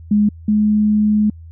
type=tone pair in turn; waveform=sine; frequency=208.4 / 211.3 Hz; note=G#3 / G#3; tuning=+6 / +30 cents; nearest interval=unison; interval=24 cents; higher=second; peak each=-10 / -11 dBFS; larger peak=first; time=0.11-0.29 / 0.48-1.3 s; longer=second; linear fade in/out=5 ms; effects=added 82 Hz sine -34 dBFS peak until 1.51 s